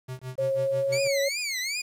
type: tone with tremolo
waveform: square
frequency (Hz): 128.6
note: C3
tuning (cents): -30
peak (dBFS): -33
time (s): 0.08-1.08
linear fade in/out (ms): 10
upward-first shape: sine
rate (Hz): 6.1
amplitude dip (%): 95
type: tone with pitch glide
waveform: sine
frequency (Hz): 540 to 554.2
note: C#5 to C#5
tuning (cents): -45 to -1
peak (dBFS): -23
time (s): 0.38-1.29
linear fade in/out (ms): 10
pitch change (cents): +44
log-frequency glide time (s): 0.54-1.07
type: tone with vibrato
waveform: 20% pulse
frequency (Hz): 2206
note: C#7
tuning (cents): -9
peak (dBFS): -23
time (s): 0.92-1.82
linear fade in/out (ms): 10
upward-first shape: triangle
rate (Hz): 2.6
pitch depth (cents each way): 220
effects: resampled to 32000 Hz + 9-bit